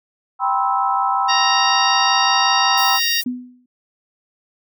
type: chord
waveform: sine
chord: C major seventh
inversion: second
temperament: just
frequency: 784.9 / 981.1 / 1046.5 / 1308.1 Hz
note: G5 / B5 / C6 / E6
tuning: +2 / -12 / 0 / -14 cents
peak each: -20 / -21 / -23 / -21 dBFS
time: 0.39-3 s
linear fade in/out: 50 ms
type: harmonic tone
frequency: 932.3 Hz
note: A#5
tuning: in tune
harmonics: 2 / 3 / 4 / 5 / 6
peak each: -23 / -23 / -23 / -23 / -23 dBFS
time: 1.28-3.22 s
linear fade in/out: 20 ms
type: noise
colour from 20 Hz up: violet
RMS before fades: -28 dBFS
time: 2.77-3.24 s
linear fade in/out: 10 ms
type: tone with exponential decay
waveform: sine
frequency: 248.7 Hz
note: B3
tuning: 12 cents sharp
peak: -17 dBFS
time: 3.26-3.66 s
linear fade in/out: 5 ms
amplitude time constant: 85 ms
effects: none